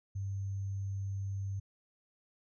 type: tone with sample-and-hold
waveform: sine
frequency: 98 Hz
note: G2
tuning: in tune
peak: -34 dBFS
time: 0.15-1.6 s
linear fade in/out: 10 ms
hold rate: 6300 Hz
effects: resampled to 22050 Hz